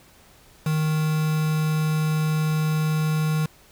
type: tone with quantisation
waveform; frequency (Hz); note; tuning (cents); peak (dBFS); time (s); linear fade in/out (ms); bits
triangle; 155.56; D#3; 0; -18; 0.66-3.46; 5; 5
effects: pink hiss -53 dBFS RMS until 3.71 s